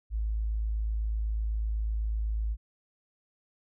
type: tone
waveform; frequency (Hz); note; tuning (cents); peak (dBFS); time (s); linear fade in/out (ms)
sine; 54; A1; -32; -27; 0.1-2.57; 50
effects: none